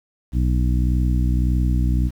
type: harmonic tone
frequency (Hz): 61.74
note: B1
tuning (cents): 0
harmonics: 1 / 2 / 3 / 4 / 5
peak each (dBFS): -17 / -23 / -27 / -29 / -31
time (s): 0.32-2.11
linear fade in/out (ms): 50
effects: 8-bit